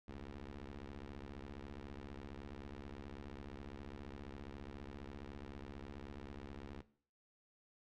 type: ring-modulated tone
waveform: 15% pulse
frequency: 69.3 Hz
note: C#2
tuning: in tune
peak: -38 dBFS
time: 0.08-6.82 s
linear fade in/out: 5 ms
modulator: 146 Hz
effects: noise-tail reverb RT60 0.5 s tail -17 dB re dry + low-pass 4000 Hz 12 dB/octave